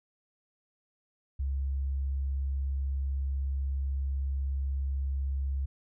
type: tone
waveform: sine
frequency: 68.1 Hz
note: C#2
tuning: 30 cents flat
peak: -28 dBFS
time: 1.39-5.66 s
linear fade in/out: 10 ms
effects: none